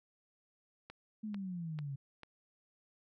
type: click train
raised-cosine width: 0.3 ms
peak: -32 dBFS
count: 4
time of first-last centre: 0.9-2.233 s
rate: 2.25 Hz
type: exponential sweep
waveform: sine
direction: down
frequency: 220 to 134.3 Hz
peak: -38 dBFS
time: 1.23-1.96 s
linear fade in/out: 10 ms
effects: none